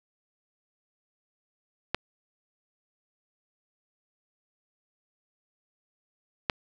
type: clicks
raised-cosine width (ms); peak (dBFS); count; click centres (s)
0.3; -9 / -8; 2; 1.946 / 6.498
effects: none